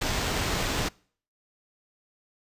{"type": "noise with sample-and-hold", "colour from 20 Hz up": "pink", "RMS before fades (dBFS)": -28, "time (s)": [0.01, 0.89], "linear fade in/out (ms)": 10, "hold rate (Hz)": 11025, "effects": ["noise-tail reverb RT60 0.5 s tail -25 dB re dry", "resampled to 32000 Hz"]}